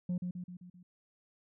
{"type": "tone with echo", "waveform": "sine", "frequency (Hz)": 178.8, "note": "F3", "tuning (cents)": 41, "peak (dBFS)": -28, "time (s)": [0.09, 0.18], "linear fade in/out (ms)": 5, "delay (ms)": 130, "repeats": 5, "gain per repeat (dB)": -5, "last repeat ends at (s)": 0.83, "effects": ["tanh soft clip ceiling -30 dBFS"]}